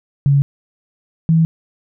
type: tone pair in turn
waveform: sine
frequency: 140.4 / 162.8 Hz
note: C#3 / E3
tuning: +22 / -21 cents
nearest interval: minor third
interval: 257 cents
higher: second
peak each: -9 dBFS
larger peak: neither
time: 0.26-0.42 / 1.29-1.45 s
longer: neither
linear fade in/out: 0 ms
effects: none